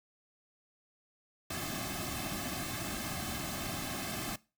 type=noise with comb filter; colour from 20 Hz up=pink; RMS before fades=-38 dBFS; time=1.5-4.36 s; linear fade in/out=5 ms; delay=2.1 ms; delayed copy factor=-0.85; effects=noise-tail reverb RT60 0.3 s tail -21 dB re dry